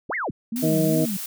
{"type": "linear two-way sweep", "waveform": "sine", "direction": "up then down", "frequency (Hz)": [46.25, 2200, 46.25], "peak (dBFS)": -24, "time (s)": [0.09, 0.31], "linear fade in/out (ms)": 10, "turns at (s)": 0.15}
{"type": "tone with vibrato", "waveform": "sine", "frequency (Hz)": 216, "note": "A3", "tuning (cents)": -32, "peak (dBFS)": -25, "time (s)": [0.52, 1.17], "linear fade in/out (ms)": 5, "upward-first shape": "sine", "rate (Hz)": 2.6, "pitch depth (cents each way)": 290}
{"type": "noise", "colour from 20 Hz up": "blue", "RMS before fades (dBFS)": -32, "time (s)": [0.56, 1.26], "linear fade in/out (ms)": 2}
{"type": "harmonic tone", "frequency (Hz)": 158.1, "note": "D#3", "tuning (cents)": 28, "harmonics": [1, 2, 3, 4], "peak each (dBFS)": [-23, -22, -27, -25], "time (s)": [0.62, 1.06], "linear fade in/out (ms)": 20}
{"effects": []}